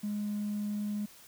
triangle tone, 207.7 Hz, G#3, in tune, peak -28 dBFS, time 0.03-1.06 s, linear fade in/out 10 ms, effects tanh soft clip ceiling -28 dBFS + white hiss -55 dBFS RMS until 1.27 s

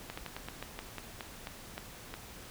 slowing click train, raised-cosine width 0.3 ms, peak -23 dBFS, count 12, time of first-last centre 0.1-2.14 s, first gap 75 ms, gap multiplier 1.17, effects pink hiss -49 dBFS RMS until 2.5 s

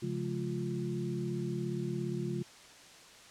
sine tone cluster, 135.8 / 172.9 / 210.5 / 351.3 Hz, C#3 / F3 / G#3 / F4, -35 / -17 / +24 / +10 cents, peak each -37 / -39 / -39 / -38 dBFS, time 0.02-2.43 s, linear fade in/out 10 ms, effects white hiss -54 dBFS RMS until 3.3 s + low-pass 7000 Hz 12 dB/octave

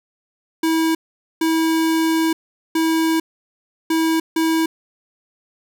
square tone bursts at uneven times, 323.7 Hz, E4, 31 cents flat, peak -16 dBFS, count 5, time 0.63-0.95 / 1.41-2.33 / 2.75-3.2 / 3.9-4.2 / 4.36-4.66 s, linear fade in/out 5 ms, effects none

